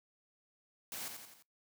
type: noise with echo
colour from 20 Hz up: white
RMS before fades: -43 dBFS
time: 0.92-1.08 s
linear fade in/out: 0 ms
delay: 86 ms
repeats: 4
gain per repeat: -5 dB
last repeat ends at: 1.424 s
effects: noise-tail reverb RT60 0.2 s tail -26 dB re dry + high-pass 100 Hz 12 dB/octave